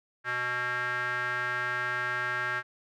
square tone with band-pass filter, 123.47 Hz, B2, in tune, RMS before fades -31 dBFS, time 0.24-2.63 s, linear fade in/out 50 ms, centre 1600 Hz, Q 5.3, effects none

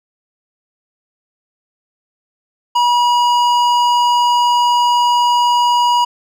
triangle tone with hard clipping, 966 Hz, B5, 39 cents flat, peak -12 dBFS, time 2.75-6.05 s, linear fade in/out 10 ms, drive 15 dB, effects none

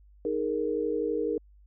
sine chord, D# suspended fourth, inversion none, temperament just, 311.1 / 414.8 / 466.7 Hz, D#4 / G#4 / A#4, 0 / -2 / +2 cents, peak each -32 / -31 / -29 dBFS, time 0.25-1.38 s, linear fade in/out 2 ms, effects added 50 Hz sine -53 dBFS peak until 1.66 s

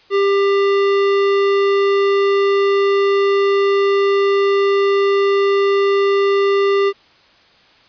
sine tone with hard clipping, 397.3 Hz, G4, 23 cents sharp, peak -14 dBFS, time 0.1-6.93 s, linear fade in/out 50 ms, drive 16 dB, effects white hiss -50 dBFS RMS until 7.88 s + resampled to 11025 Hz

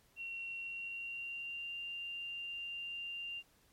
sine tone with pitch glide, 2736 to 2787 Hz, F7 to F7, -36 to -4 cents, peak -40 dBFS, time 0.16-3.43 s, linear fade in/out 50 ms, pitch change +32 cents, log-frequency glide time 0.55-1.77 s, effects pink hiss -69 dBFS RMS until 3.72 s + MP3 64 kbps

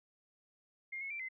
sine tone with pitch steps, 2122 / 2186 / 2348 / 2056 Hz, C7 / C#7 / D7 / C7, +24 / -25 / -1 / -31 cents, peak -39 dBFS, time 0.92-1.288 s, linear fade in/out 10 ms, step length 92 ms, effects none

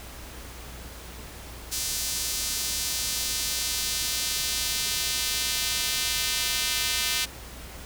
square tone with high-pass filter sweep, 138.59 Hz, C#3, in tune, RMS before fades -28 dBFS, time 1.71-7.26 s, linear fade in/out 20 ms, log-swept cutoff 5600 to 3000 Hz, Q 1, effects added 60 Hz sine -43 dBFS peak until 7.85 s + pink hiss -43 dBFS RMS until 7.85 s

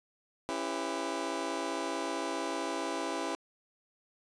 20% pulse chord, C# half-diminished seventh, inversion none, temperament just, 277.2 / 332.6 / 399.1 / 498.9 Hz, C#4 / E4 / G4 / B4, 0 / +16 / +31 / +17 cents, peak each -34 / -32 / -35 / -36 dBFS, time 0.49-3.35 s, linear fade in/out 0 ms, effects resampled to 22050 Hz

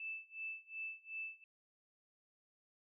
sine tone with tremolo, 2637 Hz, E7, in tune, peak -40 dBFS, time 0-1.44 s, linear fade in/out 2 ms, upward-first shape sine, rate 2.7 Hz, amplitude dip 95%, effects none

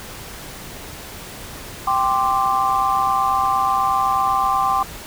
sine chord, G suspended fourth, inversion none, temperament equal, 784 / 1046.5 / 1174.7 Hz, G5 / C6 / D6, 0 / 0 / 0 cents, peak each -20 dBFS, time 1.87-4.83 s, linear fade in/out 5 ms, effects pink hiss -35 dBFS RMS until 5.06 s

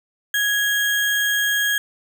sine tone with sample-and-hold, 1661.2 Hz, G#6, in tune, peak -17 dBFS, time 0.34-1.78 s, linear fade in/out 2 ms, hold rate 4900 Hz, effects none

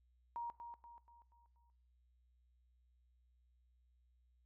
sine tone with echo, 943 Hz, A#5, 20 cents sharp, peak -40 dBFS, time 0.36-0.5 s, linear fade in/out 0 ms, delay 240 ms, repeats 5, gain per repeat -7 dB, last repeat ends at 1.7 s, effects noise-tail reverb RT60 0.6 s tail -19 dB re dry + added 61 Hz sine -70 dBFS peak until 4.45 s

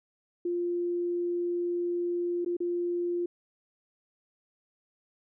sine tone with dropouts, 349.2 Hz, F4, in tune, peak -27 dBFS, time 0.45-3.26 s, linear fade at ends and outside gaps 5 ms, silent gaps 2.448-2.46 / 2.568-2.603 s, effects none

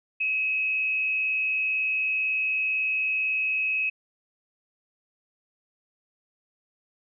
sine tone with frequency modulation, 2562 Hz, E7, 50 cents flat, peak -23 dBFS, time 0.2-3.9 s, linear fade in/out 10 ms, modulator 118 Hz, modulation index 0.41, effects none

